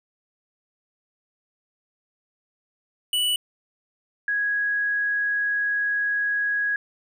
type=tone pair in turn; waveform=square / sine; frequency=2958 / 1660.1 Hz; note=F#7 / G#6; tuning=-1 / -1 cents; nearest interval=minor seventh; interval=1000 cents; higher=first; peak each=-21 dBFS; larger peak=neither; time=3.13-3.36 / 4.28-6.76 s; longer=second; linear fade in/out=2 ms; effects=none